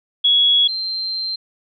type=tone pair in turn; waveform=sine; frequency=3350 / 4142 Hz; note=G#7 / C8; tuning=+14 / -18 cents; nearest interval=major third; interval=368 cents; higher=second; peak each=-11 / -21 dBFS; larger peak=first; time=0.24-0.68 / 0.68-1.36 s; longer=second; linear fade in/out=10 ms; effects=none